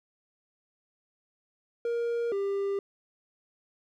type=tone pair in turn; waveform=triangle; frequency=470 / 397.1 Hz; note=A#4 / G4; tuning=+14 / +22 cents; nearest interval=minor third; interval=292 cents; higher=first; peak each=-25 dBFS; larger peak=neither; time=1.85-2.32 / 2.32-2.79 s; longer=neither; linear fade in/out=2 ms; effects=none